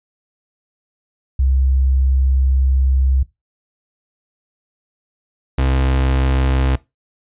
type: tone pair in turn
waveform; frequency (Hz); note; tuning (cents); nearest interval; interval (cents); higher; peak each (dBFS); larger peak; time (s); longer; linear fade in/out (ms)
sine / 35% pulse; 66 / 66; C2 / C2; +16 / +16; unison; 0; neither; -12; neither; 1.39-3.23 / 5.58-6.76; first; 5
effects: noise-tail reverb RT60 0.2 s tail -19 dB re dry + resampled to 8000 Hz